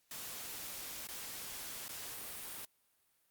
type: noise with dropouts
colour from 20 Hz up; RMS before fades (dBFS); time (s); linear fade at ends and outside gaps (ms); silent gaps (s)
white; -45; 0.11-2.65; 1; 1.071-1.087 / 1.881-1.892
effects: white hiss -75 dBFS RMS until 3.3 s + Opus 48 kbps